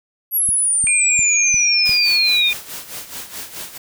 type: exponential sweep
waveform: sine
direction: down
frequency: 11710 to 3578 Hz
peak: -14 dBFS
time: 0.31-2.53 s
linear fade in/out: 50 ms
type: click train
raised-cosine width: 5 ms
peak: -19 dBFS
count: 5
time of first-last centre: 0.49-1.894 s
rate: 2.85 Hz
type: tone with pitch glide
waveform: sine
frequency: 2401 to 2432 Hz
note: D7 to D#7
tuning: +38 to -40 cents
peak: -17 dBFS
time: 0.87-2.53 s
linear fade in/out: 0 ms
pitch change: +22 cents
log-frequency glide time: 1.58-1.99 s
type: noise with tremolo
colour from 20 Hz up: white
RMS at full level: -29 dBFS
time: 1.85-3.78 s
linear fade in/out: 5 ms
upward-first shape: sine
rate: 4.7 Hz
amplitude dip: 70%
effects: none